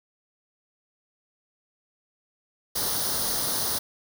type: noise with comb filter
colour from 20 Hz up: white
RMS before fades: -27 dBFS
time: 2.75-3.79 s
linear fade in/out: 10 ms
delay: 0.2 ms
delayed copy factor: +0.75
effects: none